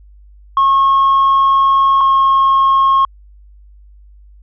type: tone pair in turn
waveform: sine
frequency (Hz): 1088 / 1081.9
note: C#6 / C#6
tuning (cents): -33 / -42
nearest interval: unison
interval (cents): 9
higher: first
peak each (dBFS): -6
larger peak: neither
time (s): 0.57-2.01 / 2.01-3.05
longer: first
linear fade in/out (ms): 2
effects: tanh soft clip ceiling -6 dBFS + added 50 Hz sine -39 dBFS peak until 4.42 s